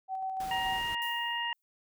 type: tone with tremolo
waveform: sine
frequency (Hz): 762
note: G5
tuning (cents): -49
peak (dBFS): -31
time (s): 0.08-0.81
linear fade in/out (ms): 50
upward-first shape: square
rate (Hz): 6.9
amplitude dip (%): 25
type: noise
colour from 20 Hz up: pink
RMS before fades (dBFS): -45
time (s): 0.4-0.95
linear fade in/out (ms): 2
type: harmonic tone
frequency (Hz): 942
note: A#5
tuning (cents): +18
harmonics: 1 / 2 / 3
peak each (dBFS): -35 / -35 / -35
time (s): 0.51-1.53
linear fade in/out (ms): 2
type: noise with exponential decay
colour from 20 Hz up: violet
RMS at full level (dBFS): -43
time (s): 1.02-1.62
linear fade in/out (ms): 0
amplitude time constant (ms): 130
effects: none